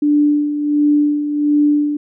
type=tone with tremolo; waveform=sine; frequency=294.4 Hz; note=D4; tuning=4 cents sharp; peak=-9 dBFS; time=0.02-1.97 s; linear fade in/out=5 ms; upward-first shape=sine; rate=1.4 Hz; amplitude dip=60%; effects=none